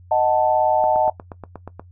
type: chord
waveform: sine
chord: D# diminished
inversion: none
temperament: equal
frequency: 622.3 / 740 / 880 Hz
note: D#5 / F#5 / A5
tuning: 0 / 0 / 0 cents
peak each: -19 dBFS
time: 0.11-1.1 s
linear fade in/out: 5 ms
type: click train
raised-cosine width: 1 ms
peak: -19 dBFS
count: 9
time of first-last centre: 0.84-1.796 s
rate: 8.37 Hz
effects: noise-tail reverb RT60 0.1 s tail -17 dB re dry + added 89 Hz sine -43 dBFS peak until 1.91 s